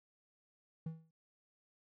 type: tone with exponential decay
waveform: triangle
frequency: 161.5 Hz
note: E3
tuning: 35 cents flat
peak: -34 dBFS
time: 0.86-1.11 s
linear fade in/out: 5 ms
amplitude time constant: 53 ms
effects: none